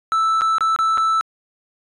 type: tone with dropouts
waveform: triangle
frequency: 1318.5 Hz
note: E6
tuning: in tune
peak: -13 dBFS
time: 0.12-1.21 s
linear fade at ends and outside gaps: 0 ms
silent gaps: 0.41-0.418 / 0.583-0.608 / 0.762-0.789 / 0.974-0.98 s
effects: resampled to 24000 Hz